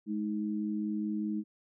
sine tone pair together, 210.6 / 315.6 Hz, G#3 / D#4, +24 / +25 cents, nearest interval perfect fifth, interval 701 cents, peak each -32 / -35 dBFS, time 0.06-1.44 s, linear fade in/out 50 ms, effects none

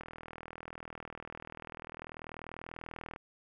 click train, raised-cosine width 0.5 ms, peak -28 dBFS, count 128, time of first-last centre 0.01-3.161 s, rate 40.3 Hz, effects none

